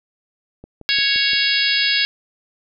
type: click train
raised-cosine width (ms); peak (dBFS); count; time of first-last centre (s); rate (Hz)
2; -24; 5; 0.64-1.333; 5.77
type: harmonic tone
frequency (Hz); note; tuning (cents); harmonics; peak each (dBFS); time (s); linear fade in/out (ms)
554.4; C#5; 0; 3 / 4 / 5 / 6 / 7 / 8 / 9; -23 / -23 / -23 / -23 / -23 / -23 / -23; 0.89-2.05; 0
effects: none